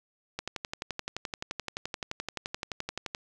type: click train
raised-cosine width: 0.2 ms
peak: -16 dBFS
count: 33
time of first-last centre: 0.39-3.149 s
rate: 11.6 Hz
effects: none